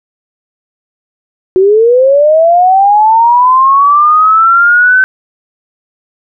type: linear sweep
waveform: sine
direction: up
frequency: 365.2 to 1536 Hz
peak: -3 dBFS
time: 1.56-5.04 s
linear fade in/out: 0 ms
effects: none